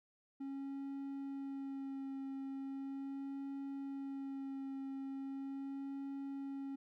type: tone with vibrato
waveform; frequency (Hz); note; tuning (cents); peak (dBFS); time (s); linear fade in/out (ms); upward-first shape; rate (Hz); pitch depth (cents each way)
triangle; 273.1; C#4; -26; -39; 0.4-6.76; 10; sine; 0.39; 16
effects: none